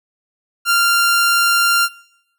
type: tone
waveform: sawtooth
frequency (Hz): 1389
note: F6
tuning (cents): -10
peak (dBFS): -8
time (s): 0.65-1.89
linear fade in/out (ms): 50
effects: noise-tail reverb RT60 0.8 s tail -22 dB re dry